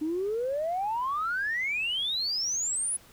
sine exponential sweep, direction up, 298.7 to 10380 Hz, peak -26 dBFS, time 0.01-2.97 s, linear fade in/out 10 ms, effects tanh soft clip ceiling -22 dBFS + pink hiss -55 dBFS RMS until 3.12 s

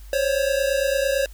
square tone pair together, 533.1 / 562 Hz, C5 / C#5, +32 / +24 cents, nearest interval minor second, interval 92 cents, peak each -23 dBFS, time 0.13-1.26 s, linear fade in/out 2 ms, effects added 50 Hz sine -38 dBFS peak until 1.33 s + white hiss -53 dBFS RMS until 1.33 s

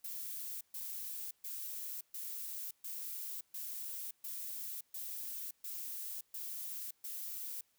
violet noise bursts, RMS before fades -43 dBFS, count 11, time 0.04-7.61 s, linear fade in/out 5 ms, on 570 ms, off 130 ms, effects white hiss -75 dBFS RMS until 7.78 s

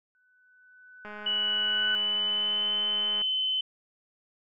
sine tone with exponential growth, 1498 Hz, F#6, 21 cents sharp, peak -26 dBFS, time 0.15-1.95 s, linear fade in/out 0 ms, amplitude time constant 390 ms
click train, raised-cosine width 0.5 ms, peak -28 dBFS, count 454, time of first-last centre 1.05-3.217 s, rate 209 Hz
sine tone with pitch glide, 2951 to 3048 Hz, F#7 to G7, -5 to -49 cents, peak -25 dBFS, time 1.26-3.61 s, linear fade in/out 5 ms, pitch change +56 cents, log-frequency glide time 1.7-2.75 s
effects none

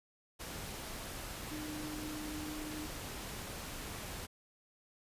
sine tone in noise, 304.7 Hz, D#4, 36 cents flat, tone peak -42 dBFS, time 1.5-2.87 s, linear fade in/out 20 ms, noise pink, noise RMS -44 dBFS, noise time 0.39-4.27 s, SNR -1 dB, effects resampled to 32000 Hz

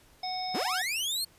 harmonic tone, 740 Hz, F#5, in tune, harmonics 1 / 3 / 5 / 7, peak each -33 / -44 / -44 / -36 dBFS, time 0.23-0.82 s, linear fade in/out 5 ms
sawtooth linear sweep, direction up, 138.59 to 4396 Hz, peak -26 dBFS, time 0.54-1.25 s, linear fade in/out 10 ms
effects pink hiss -60 dBFS RMS until 1.38 s + resampled to 32000 Hz

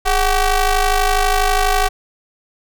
sawtooth ring-modulated tone, 386.1 Hz, G4, 26 cents flat, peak -6 dBFS, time 0.05-1.89 s, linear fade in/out 20 ms, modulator 360 Hz, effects none

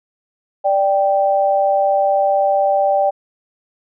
sine tone pair together, 588.2 / 784 Hz, D5 / G5, +3 / 0 cents, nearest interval perfect fourth, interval 497 cents, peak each -15 dBFS, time 0.64-3.11 s, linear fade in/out 20 ms, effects none

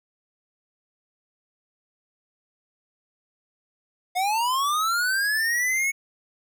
square linear sweep, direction up, 710 to 2218 Hz, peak -22 dBFS, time 4.15-5.92 s, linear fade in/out 20 ms, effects none

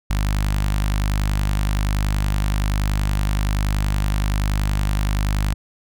sawtooth tone with notch filter, 50.6 Hz, G#1, 44 cents flat, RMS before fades -20 dBFS, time 0.1-5.54 s, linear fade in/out 5 ms, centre 420 Hz, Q 0.64, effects none

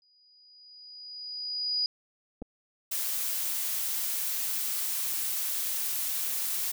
sine tone with exponential growth, 4919 Hz, D#8, 21 cents flat, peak -24 dBFS, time 0.02-1.86 s, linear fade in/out 1 ms, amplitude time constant 400 ms
clicks, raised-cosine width 2 ms, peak -27 dBFS, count 2, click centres 2.419 / 2.423 s
blue noise, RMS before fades -31 dBFS, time 2.91-6.72 s, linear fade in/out 10 ms
effects none

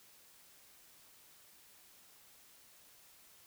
silence, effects white hiss -62 dBFS RMS until 3.46 s

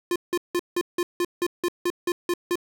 square tone bursts, 351 Hz, F4, 9 cents sharp, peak -22 dBFS, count 12, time 0.11-2.556 s, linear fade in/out 2 ms, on 48 ms, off 170 ms, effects 8-bit

